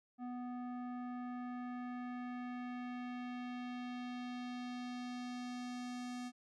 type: tone with low-pass filter sweep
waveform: square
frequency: 246.9 Hz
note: B3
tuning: in tune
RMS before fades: -44 dBFS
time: 0.18-6.32 s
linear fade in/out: 50 ms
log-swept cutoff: 960 to 7400 Hz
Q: 1.2
effects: none